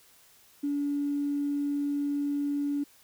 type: tone with tanh clipping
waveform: triangle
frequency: 286.7 Hz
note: D4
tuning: 42 cents flat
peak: -26 dBFS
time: 0.63-2.84 s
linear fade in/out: 10 ms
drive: 2 dB
effects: white hiss -59 dBFS RMS until 3.03 s